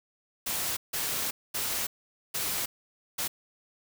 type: noise bursts at uneven times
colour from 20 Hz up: white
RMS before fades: -31 dBFS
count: 5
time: 0.46-0.77 / 0.93-1.31 / 1.54-1.87 / 2.34-2.66 / 3.18-3.28 s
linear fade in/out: 10 ms
effects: none